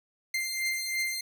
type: beating tone pair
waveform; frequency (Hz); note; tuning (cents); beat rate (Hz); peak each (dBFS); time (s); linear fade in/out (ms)
sawtooth; 2093 / 2096; C7 / C7; 0 / +2; 3; -27 / -31; 0.34-1.21; 5
effects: none